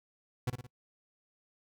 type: tone with echo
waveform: 40% pulse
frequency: 123.47 Hz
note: B2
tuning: in tune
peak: -28 dBFS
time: 0.47-0.5 s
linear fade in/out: 5 ms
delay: 56 ms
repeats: 3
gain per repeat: -6 dB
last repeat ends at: 0.668 s
effects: noise-tail reverb RT60 0.1 s tail -24 dB re dry